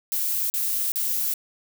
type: noise bursts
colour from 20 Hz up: violet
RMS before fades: -25 dBFS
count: 3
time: 0.12-1.338 s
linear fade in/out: 0 ms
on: 380 ms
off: 39 ms
effects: none